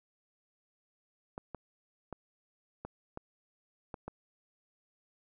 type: clicks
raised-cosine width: 1 ms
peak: -26 dBFS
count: 7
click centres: 1.379 / 1.547 / 2.127 / 2.85 / 3.174 / 3.942 / 4.08 s
effects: none